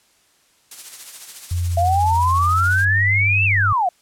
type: noise with tremolo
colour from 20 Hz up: blue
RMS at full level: -31 dBFS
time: 0.71-2.85 s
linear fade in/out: 5 ms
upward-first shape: sine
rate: 14 Hz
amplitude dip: 50%
type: tone with pitch glide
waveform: sine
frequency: 87 to 98.79 Hz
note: F2 to G2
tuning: -6 to +14 cents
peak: -18 dBFS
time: 1.51-3.73 s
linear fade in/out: 5 ms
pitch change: +220 cents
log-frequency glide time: 2.44-3.02 s
type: exponential two-way sweep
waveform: sine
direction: up then down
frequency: 672 to 2716 to 682 Hz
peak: -15 dBFS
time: 1.77-3.89 s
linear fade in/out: 5 ms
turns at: 3.45 s
effects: white hiss -58 dBFS RMS until 4.01 s + low-pass 10000 Hz 12 dB/octave